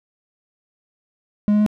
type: tone with pitch steps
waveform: triangle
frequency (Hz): 207.7 / 209.5 / 211.3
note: G#3 / G#3 / G#3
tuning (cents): 0 / +15 / +30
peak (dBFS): -11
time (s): 1.48-1.663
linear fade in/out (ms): 0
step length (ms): 61
effects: none